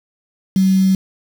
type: tone with quantisation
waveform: sine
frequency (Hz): 190.1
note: F#3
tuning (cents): +47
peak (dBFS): -10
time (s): 0.56-0.95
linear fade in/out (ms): 2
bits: 5
effects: none